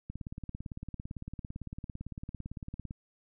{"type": "click train", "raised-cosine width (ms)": 5, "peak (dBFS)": -27, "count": 51, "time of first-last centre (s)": [0.1, 2.909], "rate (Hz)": 17.8, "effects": []}